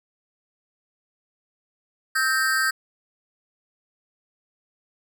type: tone with amplitude modulation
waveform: square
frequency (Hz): 1568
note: G6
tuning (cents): 0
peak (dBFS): -16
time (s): 2.15-2.71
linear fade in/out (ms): 10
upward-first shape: sine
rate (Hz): 273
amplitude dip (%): 100
effects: none

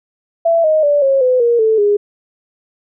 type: tone with pitch steps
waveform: sine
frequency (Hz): 668 / 623.3 / 581.5 / 542.6 / 506.2 / 472.3 / 440.7 / 411.2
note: E5 / D#5 / D5 / C#5 / B4 / A#4 / A4 / G#4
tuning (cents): +23 / +3 / -17 / -37 / +43 / +23 / +3 / -17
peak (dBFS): -9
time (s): 0.45-1.97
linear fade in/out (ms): 10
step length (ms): 190
effects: none

